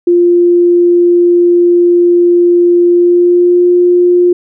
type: tone with pitch glide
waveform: sine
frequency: 349.2 to 354.3 Hz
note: F4 to F4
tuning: 0 to +25 cents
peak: -4 dBFS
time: 0.07-4.33 s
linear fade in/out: 5 ms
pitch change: +25 cents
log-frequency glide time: 2.87-3.66 s
effects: none